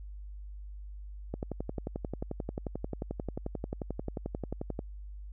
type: click train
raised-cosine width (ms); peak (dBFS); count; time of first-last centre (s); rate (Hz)
2; -21; 40; 1.34-4.791; 11.3
effects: added 50 Hz sine -41 dBFS peak until 5.32 s